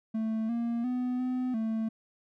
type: tone with pitch steps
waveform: triangle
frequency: 221.2 / 234.2 / 249.9 / 253.3 / 222.2 Hz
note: A3 / A#3 / B3 / B3 / A3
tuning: +9 / +8 / +21 / +44 / +17 cents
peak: -26 dBFS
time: 0.14-1.89 s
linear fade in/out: 10 ms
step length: 350 ms
effects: none